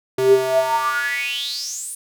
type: tone with high-pass filter sweep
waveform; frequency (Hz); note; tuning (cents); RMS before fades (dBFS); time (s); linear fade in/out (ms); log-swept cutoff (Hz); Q
square; 130.3; C3; -7; -20; 0.18-1.95; 5; 300 to 9800; 9.6
effects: none